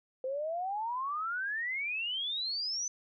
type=exponential sweep; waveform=sine; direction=up; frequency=509 to 6130 Hz; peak=-32 dBFS; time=0.24-2.88 s; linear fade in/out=2 ms; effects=none